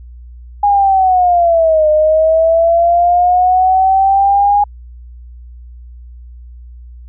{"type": "linear two-way sweep", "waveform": "sine", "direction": "down then up", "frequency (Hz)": [823, 609, 823], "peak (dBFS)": -7, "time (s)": [0.63, 4.64], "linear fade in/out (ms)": 5, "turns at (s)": 1.89, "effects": ["added 60 Hz sine -31 dBFS peak until 7.08 s"]}